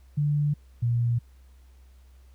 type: tone pair in turn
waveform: sine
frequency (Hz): 146.83 / 118.84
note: D3 / A#2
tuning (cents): 0 / +34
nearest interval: major third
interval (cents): 366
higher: first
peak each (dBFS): -21 / -21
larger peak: neither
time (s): 0.17-0.54 / 0.82-1.19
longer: neither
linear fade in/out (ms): 10
effects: added 64 Hz sine -50 dBFS peak until 2.34 s + pink hiss -66 dBFS RMS until 2.34 s